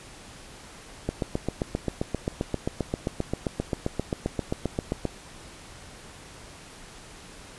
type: click train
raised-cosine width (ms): 2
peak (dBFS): -12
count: 31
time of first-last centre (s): 1.09-5.053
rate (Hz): 7.57
effects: pink hiss -46 dBFS RMS until 7.58 s + resampled to 24000 Hz